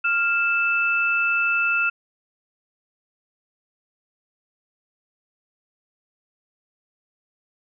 sine tone pair together, 1395.6 / 2637 Hz, F6 / E7, -2 / 0 cents, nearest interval major seventh, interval 1102 cents, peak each -21 dBFS, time 0.04-1.9 s, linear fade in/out 10 ms, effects none

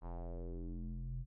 square tone with low-pass filter sweep, 43 Hz, F1, 26 cents flat, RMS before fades -43 dBFS, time 0.01-1.26 s, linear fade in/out 50 ms, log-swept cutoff 1000 to 110 Hz, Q 3.1, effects none

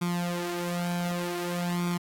sawtooth tone with flanger, 174.9 Hz, F3, 3 cents sharp, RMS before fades -30 dBFS, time 0.01-1.98 s, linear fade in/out 10 ms, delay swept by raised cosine 0.86 to 4.46 ms, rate 0.54 Hz, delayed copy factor +0.75, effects AAC 64 kbps

